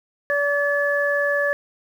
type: harmonic tone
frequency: 574 Hz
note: D5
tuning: 40 cents flat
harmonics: 1 / 2 / 3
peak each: -21 / -31 / -21 dBFS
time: 0.3-1.53 s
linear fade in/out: 0 ms
effects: 8-bit